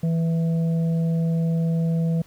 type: harmonic tone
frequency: 164.81 Hz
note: E3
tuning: in tune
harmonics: 1 / 3 / 4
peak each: -19 / -34 / -39 dBFS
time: 0.03-2.22 s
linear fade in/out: 5 ms
effects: pink hiss -54 dBFS RMS until 2.26 s